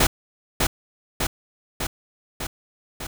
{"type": "noise with echo", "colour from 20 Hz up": "pink", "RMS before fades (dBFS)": -17, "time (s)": [0, 0.07], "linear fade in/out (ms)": 5, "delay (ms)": 600, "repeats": 5, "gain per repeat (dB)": -3, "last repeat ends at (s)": 3.07, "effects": []}